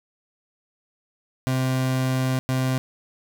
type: tone bursts at uneven times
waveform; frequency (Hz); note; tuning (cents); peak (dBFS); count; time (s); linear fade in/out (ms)
30% pulse; 130; C3; -11; -18; 2; 1.47-2.39 / 2.49-2.78; 0
effects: none